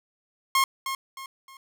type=tone with echo; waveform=sawtooth; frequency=1074 Hz; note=C6; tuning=45 cents sharp; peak=-15 dBFS; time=0.55-0.64 s; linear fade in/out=2 ms; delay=310 ms; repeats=3; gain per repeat=-9 dB; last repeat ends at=1.57 s; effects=none